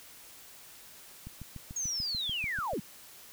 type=click train; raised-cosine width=5 ms; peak=-30 dBFS; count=11; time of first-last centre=1.27-2.734 s; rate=6.83 Hz
type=linear sweep; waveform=sine; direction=down; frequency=6645 to 139.2 Hz; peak=-31 dBFS; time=1.76-2.8 s; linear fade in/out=5 ms
effects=white hiss -52 dBFS RMS until 3.32 s